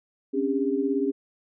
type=tone cluster; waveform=sine; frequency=268.5 / 285.6 / 401.8 Hz; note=C4 / D4 / G4; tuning=+45 / -48 / +43 cents; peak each=-27 / -27 / -26 dBFS; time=0.33-1.12 s; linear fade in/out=20 ms; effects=none